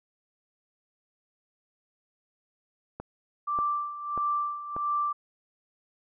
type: click train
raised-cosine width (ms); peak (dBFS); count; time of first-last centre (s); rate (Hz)
1; -22; 4; 3-4.765; 1.7
type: tone with tremolo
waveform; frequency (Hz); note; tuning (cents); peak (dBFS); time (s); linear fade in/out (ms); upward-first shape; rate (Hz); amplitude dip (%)
sine; 1174.7; D6; 0; -24; 3.47-5.13; 10; sine; 1.5; 75
effects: none